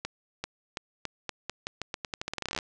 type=accelerating click train; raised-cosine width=0.2 ms; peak=-15 dBFS; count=24; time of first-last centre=0.05-2.588 s; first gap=390 ms; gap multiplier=0.85; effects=resampled to 22050 Hz + 9-bit

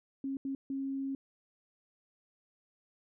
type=tone bursts at uneven times; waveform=sine; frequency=271.4 Hz; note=C#4; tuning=36 cents flat; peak=-33 dBFS; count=3; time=0.24-0.37 / 0.45-0.55 / 0.7-1.15 s; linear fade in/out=2 ms; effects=none

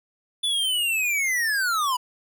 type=linear sweep; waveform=square; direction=down; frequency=3489 to 962 Hz; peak=-22 dBFS; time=0.43-1.97 s; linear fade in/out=10 ms; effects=none

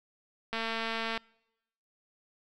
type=click train; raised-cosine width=0.3 ms; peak=-18 dBFS; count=147; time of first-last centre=0.53-1.176 s; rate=226 Hz; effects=noise-tail reverb RT60 0.9 s tail -26 dB re dry

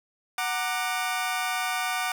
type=chord; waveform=20% pulse; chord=Gb augmented; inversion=none; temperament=equal with one note detuned; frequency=740 / 932.3 / 1190.4 Hz; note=Gb5 / Bb5 / D6; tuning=0 / 0 / +23 cents; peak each=-24 / -30 / -26 dBFS; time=0.38-2.12 s; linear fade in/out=2 ms; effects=none

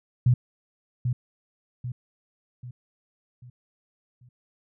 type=tone with echo; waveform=sine; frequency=123.47 Hz; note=B2; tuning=in tune; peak=-15 dBFS; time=0.26-0.34 s; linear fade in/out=5 ms; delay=790 ms; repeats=5; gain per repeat=-7 dB; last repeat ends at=4.29 s; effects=none

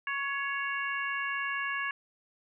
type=harmonic tone with a mistuned harmonic; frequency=554.4 Hz; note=C#5; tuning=in tune; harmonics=2 / 3 / 4 / 5; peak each=-36 / -33 / -38 / -39 dBFS; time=0.07-1.91 s; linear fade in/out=2 ms; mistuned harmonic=3; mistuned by=+17 cents; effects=none

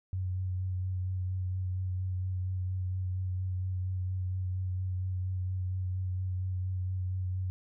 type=tone with vibrato; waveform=sine; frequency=92.5 Hz; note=F#2; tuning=in tune; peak=-30 dBFS; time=0.13-7.5 s; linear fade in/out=0 ms; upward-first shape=sine; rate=4.3 Hz; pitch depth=19 cents each way; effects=none

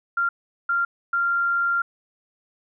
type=tone bursts at uneven times; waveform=sine; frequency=1388 Hz; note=F6; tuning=11 cents flat; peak=-19 dBFS; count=3; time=0.17-0.29 / 0.69-0.85 / 1.13-1.82 s; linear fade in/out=5 ms; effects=none

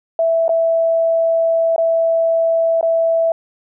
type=tone with dropouts; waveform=sine; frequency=659.3 Hz; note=E5; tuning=in tune; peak=-12 dBFS; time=0.19-3.32 s; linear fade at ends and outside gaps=2 ms; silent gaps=0.481-0.492 / 1.762-1.78 / 2.811-2.828 s; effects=none

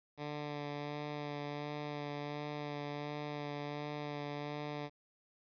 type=tone with vibrato; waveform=10% pulse; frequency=146.83 Hz; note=D3; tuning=in tune; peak=-31 dBFS; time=0.17-4.9 s; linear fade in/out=50 ms; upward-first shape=sine; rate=1.4 Hz; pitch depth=17 cents each way; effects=resampled to 11025 Hz + 11-bit

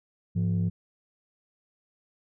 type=tone pair together; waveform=sine; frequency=103.4 / 172.55 Hz; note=G#2 / F3; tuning=-7 / -21 cents; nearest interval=major sixth; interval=886 cents; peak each=-24 dBFS; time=0.35-0.7 s; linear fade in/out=20 ms; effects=tanh soft clip ceiling -20 dBFS

